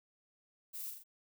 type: noise with echo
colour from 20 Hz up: violet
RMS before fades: -44 dBFS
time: 0.73-0.91 s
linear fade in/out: 20 ms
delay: 43 ms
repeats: 3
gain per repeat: -4 dB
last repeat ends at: 1.039 s
effects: none